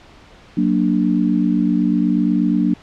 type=chord; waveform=sine; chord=Gb augmented; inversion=none; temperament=equal; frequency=185 / 233.1 / 293.7 Hz; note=Gb3 / Bb3 / D4; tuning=0 / 0 / 0 cents; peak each=-18 dBFS; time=0.57-2.74 s; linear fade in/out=5 ms; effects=pink hiss -45 dBFS RMS until 2.82 s + low-pass 4000 Hz 12 dB/octave